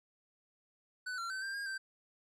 square tone with pitch steps, 1497 / 1367 / 1535 / 1583 / 1621 / 1561 Hz, F#6 / F6 / G6 / G6 / G#6 / G6, +20 / -37 / -37 / +17 / -42 / -8 cents, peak -38 dBFS, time 1.06-1.78 s, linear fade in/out 10 ms, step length 120 ms, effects low-pass 8000 Hz 12 dB/octave

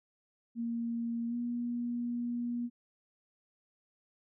sine tone with pitch glide, 233.1 to 239.7 Hz, A#3 to A#3, 0 to +48 cents, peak -32 dBFS, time 0.55-2.7 s, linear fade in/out 50 ms, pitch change +48 cents, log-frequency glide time 1.28-1.35 s, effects none

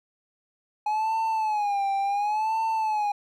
triangle tone with vibrato, 839 Hz, G#5, 17 cents sharp, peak -21 dBFS, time 0.86-3.12 s, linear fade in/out 5 ms, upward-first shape sine, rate 0.7 Hz, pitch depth 110 cents each way, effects none

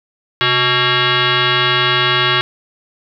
sine tone with frequency modulation, 864 Hz, A5, 32 cents flat, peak -11 dBFS, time 0.41-2.41 s, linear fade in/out 0 ms, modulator 497 Hz, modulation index 6, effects none

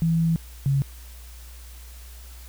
sine tone pair in turn, 164.81 / 137.85 Hz, E3 / C#3, 0 / -9 cents, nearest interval minor third, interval 309 cents, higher first, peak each -18 / -18 dBFS, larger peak neither, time 0.02-0.36 / 0.66-0.82 s, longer first, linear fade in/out 0 ms, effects added 60 Hz sine -40 dBFS peak until 2.48 s + white hiss -49 dBFS RMS until 2.48 s

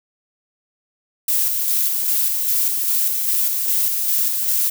violet noise with tremolo, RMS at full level -18 dBFS, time 1.28-4.7 s, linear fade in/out 5 ms, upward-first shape square, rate 2.5 Hz, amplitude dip 30%, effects none

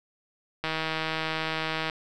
click train, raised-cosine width 0.3 ms, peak -13 dBFS, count 201, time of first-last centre 0.64-1.898 s, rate 159 Hz, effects none

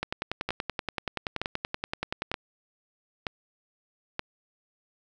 two click trains, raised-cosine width 0.3 ms, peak -13 / -13 dBFS, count 25 / 5, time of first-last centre 0.03-2.316 / 0.49-4.194 s, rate 10.5 / 1.08 Hz, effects none

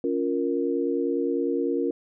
sine chord, Bb minor, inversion first, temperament just, 279.7 / 349.6 / 466.2 Hz, Db4 / F4 / Bb4, +16 / +2 / 0 cents, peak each -27 dBFS, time 0.04-1.91 s, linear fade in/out 2 ms, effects none

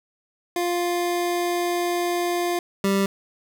25% pulse tone pair in turn, 350 / 196.43 Hz, F4 / G3, +4 / +4 cents, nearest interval minor seventh, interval 1000 cents, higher first, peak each -18 / -15 dBFS, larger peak second, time 0.56-2.59 / 2.84-3.06 s, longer first, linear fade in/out 2 ms, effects none

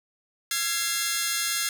10% pulse tone cluster, 1360 / 1658 / 2098 / 3603 Hz, F6 / G#6 / C7 / A7, -46 / -3 / +4 / +40 cents, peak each -24 / -21 / -20 / -26 dBFS, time 0.51-1.69 s, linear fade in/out 2 ms, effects none

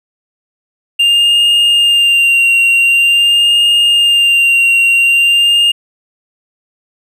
triangle tone with vibrato, 2794 Hz, F7, in tune, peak -5 dBFS, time 0.99-5.72 s, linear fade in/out 10 ms, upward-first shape sine, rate 0.46 Hz, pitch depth 24 cents each way, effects none

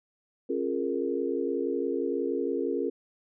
sine chord, Bb minor seventh, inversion first, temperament equal with one note detuned, 272.3 / 349.2 / 415.3 / 466.2 Hz, Db4 / F4 / Ab4 / Bb4, -31 / 0 / 0 / 0 cents, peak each -32 dBFS, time 0.49-2.9 s, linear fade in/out 10 ms, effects none

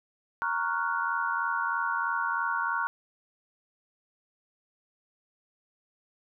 sine chord, Gb major seventh, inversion first, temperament equal, 932.3 / 1108.7 / 1396.9 / 1480 Hz, Bb5 / Db6 / F6 / Gb6, 0 / 0 / 0 / 0 cents, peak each -32 dBFS, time 0.42-2.87 s, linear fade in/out 0 ms, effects none

